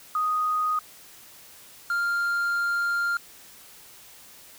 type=tone pair in turn; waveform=sine / triangle; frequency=1244.5 / 1396.9 Hz; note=D#6 / F6; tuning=0 / 0 cents; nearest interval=major second; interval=200 cents; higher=second; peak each=-22 / -21 dBFS; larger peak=second; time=0.15-0.79 / 1.9-3.17 s; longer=second; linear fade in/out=2 ms; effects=white hiss -49 dBFS RMS until 4.58 s